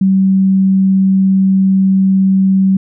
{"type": "tone", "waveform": "sine", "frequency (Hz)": 191.6, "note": "G3", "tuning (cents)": -39, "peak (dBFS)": -7, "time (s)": [0.01, 2.77], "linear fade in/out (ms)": 5, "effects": []}